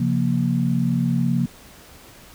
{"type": "chord", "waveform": "sine", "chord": "Bb minor", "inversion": "first", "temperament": "equal with one note detuned", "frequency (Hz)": [135.04, 174.61, 233.1], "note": ["Db3", "F3", "Bb3"], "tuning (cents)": [-45, 0, 0], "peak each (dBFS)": -22, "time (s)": [0, 1.46], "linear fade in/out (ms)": 5, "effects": ["pink hiss -46 dBFS RMS until 2.34 s"]}